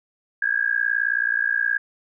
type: tone with amplitude modulation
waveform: sine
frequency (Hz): 1633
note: G#6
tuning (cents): -30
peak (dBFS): -15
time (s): 0.42-1.78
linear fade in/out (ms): 5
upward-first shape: sine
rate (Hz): 58.9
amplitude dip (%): 95
effects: none